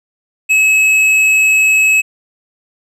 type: tone with hard clipping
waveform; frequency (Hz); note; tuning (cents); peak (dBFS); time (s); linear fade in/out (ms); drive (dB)
sine; 2576; E7; -41; -9; 0.49-2.02; 20; 7
effects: none